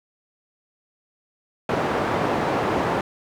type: band-pass noise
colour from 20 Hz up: white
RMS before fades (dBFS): -23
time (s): 1.69-3.01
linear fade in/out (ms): 2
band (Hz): 110 to 880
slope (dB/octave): 12
effects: none